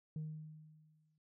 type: tone with exponential decay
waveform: sine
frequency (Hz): 155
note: D#3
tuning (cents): -6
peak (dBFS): -36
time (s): 0.16-1.18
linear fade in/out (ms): 2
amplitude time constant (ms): 220
effects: noise-tail reverb RT60 0.2 s tail -18 dB re dry + tanh soft clip ceiling -37 dBFS

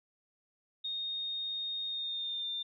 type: tone with pitch glide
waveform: sine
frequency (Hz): 3701 to 3600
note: A#7 to A7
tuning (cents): -13 to +39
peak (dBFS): -34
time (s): 0.84-2.63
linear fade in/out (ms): 10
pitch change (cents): -48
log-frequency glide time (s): 1.87-2.47
effects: none

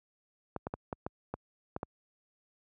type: clicks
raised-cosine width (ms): 1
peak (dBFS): -21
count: 8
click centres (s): 0.563 / 0.669 / 0.739 / 0.928 / 1.065 / 1.34 / 1.764 / 1.831
effects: high-pass 60 Hz 12 dB/octave

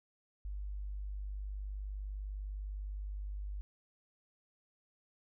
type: tone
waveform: sine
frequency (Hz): 49.86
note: G1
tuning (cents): +30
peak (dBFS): -38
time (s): 0.45-3.61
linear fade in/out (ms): 0
effects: none

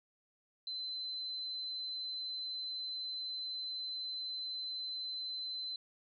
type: tone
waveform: sine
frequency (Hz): 4056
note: B7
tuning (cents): +45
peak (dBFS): -38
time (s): 0.67-5.76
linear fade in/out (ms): 2
effects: none

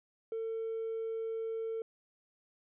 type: tone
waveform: triangle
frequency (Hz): 450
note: A4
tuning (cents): +39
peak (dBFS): -31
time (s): 0.32-1.82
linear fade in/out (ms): 2
effects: tanh soft clip ceiling -31 dBFS + resampled to 8000 Hz

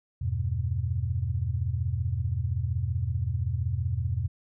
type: chord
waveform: sine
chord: E minor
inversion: none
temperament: equal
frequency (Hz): 82.41 / 98 / 123.47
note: E2 / G2 / B2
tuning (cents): 0 / 0 / 0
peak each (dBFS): -30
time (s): 0.21-4.28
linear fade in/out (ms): 10
effects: none

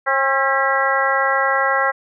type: harmonic tone with a mistuned harmonic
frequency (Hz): 269.6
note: C#4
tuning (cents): -48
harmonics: 2 / 3 / 4 / 5 / 6 / 7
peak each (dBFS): -22 / -22 / -22 / -22 / -22 / -22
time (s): 0.06-1.92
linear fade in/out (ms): 20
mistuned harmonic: 7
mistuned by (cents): +51
effects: none

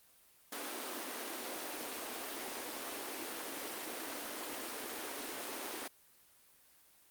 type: high-pass noise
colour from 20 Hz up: pink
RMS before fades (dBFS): -42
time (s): 0.52-5.88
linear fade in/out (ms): 5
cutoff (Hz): 250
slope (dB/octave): 48
effects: white hiss -65 dBFS RMS until 7.1 s + Opus 32 kbps

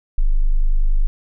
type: tone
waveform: sine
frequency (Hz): 25.32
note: G#0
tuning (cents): -43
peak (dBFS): -11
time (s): 0.18-1.07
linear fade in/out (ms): 0
effects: none

